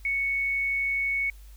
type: tone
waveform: sine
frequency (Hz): 2217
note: C#7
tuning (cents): 0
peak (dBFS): -24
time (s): 0.05-1.3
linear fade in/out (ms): 2
effects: added 50 Hz sine -44 dBFS peak until 1.56 s + white hiss -59 dBFS RMS until 1.56 s